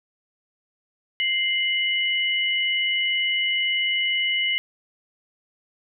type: tone pair together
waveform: sine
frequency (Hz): 2093 / 2951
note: C7 / F#7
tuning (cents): 0 / -5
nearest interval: tritone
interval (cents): 595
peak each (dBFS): -23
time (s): 1.2-4.58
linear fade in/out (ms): 0
effects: none